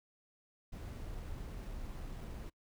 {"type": "noise with sample-and-hold", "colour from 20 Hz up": "brown", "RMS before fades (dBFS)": -44, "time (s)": [0.72, 2.5], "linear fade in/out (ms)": 10, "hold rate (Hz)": 11025, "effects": ["noise-tail reverb RT60 0.1 s tail -25 dB re dry"]}